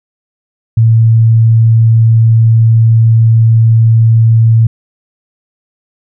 sine tone, 113.3 Hz, A#2, 49 cents flat, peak -3 dBFS, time 0.77-4.67 s, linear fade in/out 5 ms, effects none

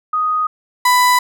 sine / 35% pulse tone pair in turn, 1246 / 993.9 Hz, D#6 / B5, +2 / +11 cents, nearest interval major third, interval 391 cents, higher first, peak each -14 / -8 dBFS, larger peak second, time 0.13-0.47 / 0.85-1.19 s, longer neither, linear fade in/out 5 ms, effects none

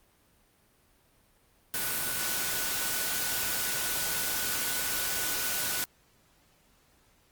sine tone in noise, 1480 Hz, F#6, in tune, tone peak -40 dBFS, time 1.74-5.84 s, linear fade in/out 0 ms, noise white, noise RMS -31 dBFS, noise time 1.74-5.84 s, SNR -12 dB, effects pink hiss -65 dBFS RMS until 7.31 s + Opus 32 kbps

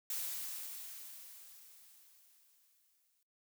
blue noise with exponential decay, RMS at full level -38 dBFS, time 0.1-3.23 s, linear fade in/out 2 ms, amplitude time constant 680 ms, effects noise-tail reverb RT60 0.4 s tail -24 dB re dry

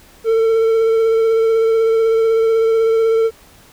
triangle tone with vibrato, 450 Hz, A4, 39 cents sharp, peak -9 dBFS, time 0.24-3.31 s, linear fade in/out 50 ms, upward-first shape sine, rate 16 Hz, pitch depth 16 cents each way, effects pink hiss -46 dBFS RMS until 3.72 s

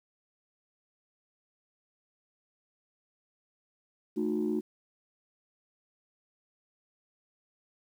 sine tone cluster, 220.7 / 307.3 / 363.6 Hz, A3 / D#4 / F#4, +5 / -21 / -30 cents, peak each -31 dBFS, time 4.16-4.61 s, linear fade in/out 20 ms, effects tanh soft clip ceiling -21 dBFS + 10-bit

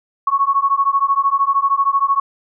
sine beating tone pair, 1100 / 1113 Hz, C#6 / C#6, -14 / +7 cents, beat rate 13 Hz, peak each -16 dBFS, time 0.27-2.2 s, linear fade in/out 5 ms, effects none

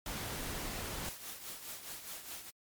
pink noise, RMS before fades -40 dBFS, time 0.06-1.09 s, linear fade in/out 2 ms
white noise with tremolo, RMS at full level -43 dBFS, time 1.03-2.51 s, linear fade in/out 20 ms, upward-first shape triangle, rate 4.8 Hz, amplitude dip 65%
effects MP3 96 kbps

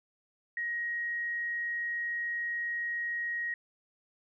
sine tone, 1887 Hz, A#6, 21 cents sharp, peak -31 dBFS, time 0.57-3.54 s, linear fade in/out 2 ms, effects none

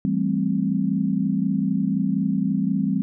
sine chord, A minor seventh, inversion second, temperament equal, 164.81 / 196 / 220 / 261.6 Hz, E3 / G3 / A3 / C4, 0 / 0 / 0 / 0 cents, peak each -27 / -22 / -28 / -25 dBFS, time 0.05-3.02 s, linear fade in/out 0 ms, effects none

